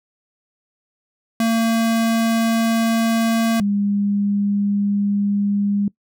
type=tone pair in turn; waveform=square / sine; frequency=227.2 / 202.4 Hz; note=A#3 / G#3; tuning=-44 / -44 cents; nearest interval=major second; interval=200 cents; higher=first; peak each=-16 dBFS; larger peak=neither; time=1.4-3.6 / 3.6-5.88 s; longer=second; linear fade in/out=2 ms; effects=noise-tail reverb RT60 0.1 s tail -22 dB re dry